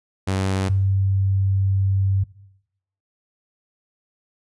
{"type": "tone pair in turn", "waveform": ["sawtooth", "sine"], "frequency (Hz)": [95.6, 96.99], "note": ["G2", "G2"], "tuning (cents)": [-43, -18], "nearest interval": "unison", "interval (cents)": 25, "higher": "second", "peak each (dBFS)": -16, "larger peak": "neither", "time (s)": [[0.27, 0.69], [0.69, 2.24]], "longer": "second", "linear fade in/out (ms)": 10, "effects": ["noise-tail reverb RT60 0.8 s tail -20 dB re dry", "resampled to 24000 Hz"]}